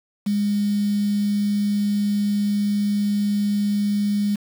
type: tone with quantisation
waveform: sine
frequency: 204.8 Hz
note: G#3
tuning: 24 cents flat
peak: -18 dBFS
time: 0.26-4.36 s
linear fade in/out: 10 ms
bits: 6
effects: none